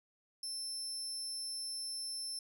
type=tone; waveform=30% pulse; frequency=5320 Hz; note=E8; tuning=15 cents sharp; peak=-35 dBFS; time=0.43-2.39 s; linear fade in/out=2 ms; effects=none